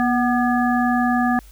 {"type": "harmonic tone with a mistuned harmonic", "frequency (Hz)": 242, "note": "B3", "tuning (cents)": -35, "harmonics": [1, 3, 5, 7], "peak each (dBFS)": [-18, -21, -27, -25], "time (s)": [0, 1.39], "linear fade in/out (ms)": 0, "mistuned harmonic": 3, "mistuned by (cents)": 48, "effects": ["added 50 Hz sine -42 dBFS peak until 1.51 s", "white hiss -52 dBFS RMS until 1.51 s"]}